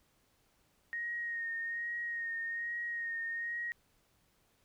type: tone with vibrato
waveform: sine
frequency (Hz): 1864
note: A#6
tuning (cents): -1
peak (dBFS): -35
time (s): 0.93-3.72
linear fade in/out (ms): 0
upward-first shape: sine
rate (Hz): 1.2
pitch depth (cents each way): 26
effects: pink hiss -72 dBFS RMS until 4.64 s